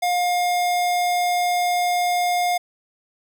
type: tone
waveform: square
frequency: 711 Hz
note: F5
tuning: 31 cents sharp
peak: -19 dBFS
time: 0.02-2.58 s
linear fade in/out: 10 ms
effects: none